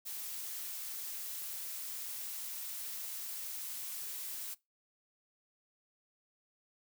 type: noise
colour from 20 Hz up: blue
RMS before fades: -42 dBFS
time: 0.05-4.55 s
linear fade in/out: 20 ms
effects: noise-tail reverb RT60 0.2 s tail -21 dB re dry